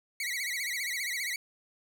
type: tone with vibrato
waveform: sawtooth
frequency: 2088 Hz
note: C7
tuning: 4 cents flat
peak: -28 dBFS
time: 0.2-1.36 s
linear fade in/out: 2 ms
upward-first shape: sine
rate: 15 Hz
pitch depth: 150 cents each way
effects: none